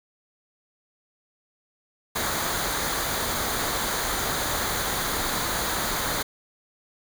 pink noise with comb filter, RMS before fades -27 dBFS, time 2.15-6.23 s, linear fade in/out 10 ms, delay 0.37 ms, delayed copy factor -0.55, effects none

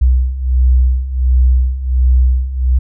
sine beating tone pair, 62.3 / 63.7 Hz, B1 / C2, +16 / -46 cents, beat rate 1.4 Hz, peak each -14 / -10 dBFS, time 0.01-2.79 s, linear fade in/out 10 ms, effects none

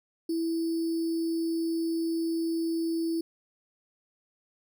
sine tone with sample-and-hold, 329.7 Hz, E4, in tune, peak -26 dBFS, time 0.29-3.21 s, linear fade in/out 5 ms, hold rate 4900 Hz, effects none

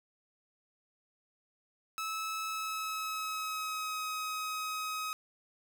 sawtooth tone with pitch glide, 1300 to 1265.9 Hz, E6 to D#6, -24 to +30 cents, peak -31 dBFS, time 1.98-5.13 s, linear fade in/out 0 ms, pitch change -46 cents, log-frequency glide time 2.45-4.01 s, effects none

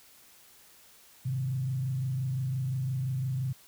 sine tone with frequency modulation, 130.81 Hz, C3, in tune, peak -28 dBFS, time 1.25-3.53 s, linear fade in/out 10 ms, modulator 25.8 Hz, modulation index 0.5, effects white hiss -57 dBFS RMS until 3.67 s

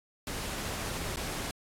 pink noise with dropouts, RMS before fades -36 dBFS, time 0.27-1.51 s, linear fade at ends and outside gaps 1 ms, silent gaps 1.16-1.17 s, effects low-pass 12000 Hz 12 dB/octave + AAC 64 kbps

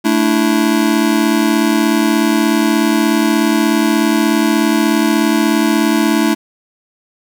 square chord, A suspended fourth, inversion none, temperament just, 220 / 293.3 / 330 Hz, A3 / D4 / E4, 0 / -2 / +2 cents, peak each -16 dBFS, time 0.04-6.35 s, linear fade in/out 20 ms, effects none

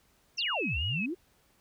sine exponential two-way sweep, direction down then up, 6250 to 65.41 to 387.8 Hz, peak -31 dBFS, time 0.37-1.15 s, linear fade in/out 20 ms, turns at 0.78 s
sine tone with vibrato, 2715 Hz, F7, 50 cents flat, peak -31 dBFS, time 0.38-1.06 s, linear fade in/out 5 ms, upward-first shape sine, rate 2.6 Hz, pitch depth 110 cents each way
effects pink hiss -67 dBFS RMS until 1.6 s

